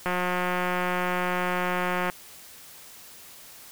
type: click train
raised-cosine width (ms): 0.5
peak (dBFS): -12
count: 368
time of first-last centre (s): 0.06-2.099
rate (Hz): 180
effects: white hiss -47 dBFS RMS until 3.71 s